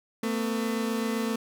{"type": "tone pair together", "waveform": "30% pulse", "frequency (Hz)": [224, 251.7], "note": ["A3", "B3"], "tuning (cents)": [31, 33], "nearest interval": "major second", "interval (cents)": 202, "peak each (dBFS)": [-25, -30], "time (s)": [0.23, 1.36], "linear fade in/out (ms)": 5, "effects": []}